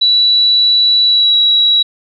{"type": "tone with pitch glide", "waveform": "sine", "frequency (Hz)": [3938, 3888], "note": ["B7", "B7"], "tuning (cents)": [-6, -28], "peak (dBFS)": -7, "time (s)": [0.01, 1.83], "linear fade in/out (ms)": 10, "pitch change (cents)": -22, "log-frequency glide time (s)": [1.05, 1.36], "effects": []}